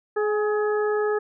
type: harmonic tone with a mistuned harmonic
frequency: 422.3 Hz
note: G#4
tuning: 29 cents sharp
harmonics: 1 / 2 / 3 / 4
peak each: -21 / -32 / -32 / -33 dBFS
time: 0.16-1.19 s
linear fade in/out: 10 ms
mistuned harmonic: 2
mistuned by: -27 cents
effects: none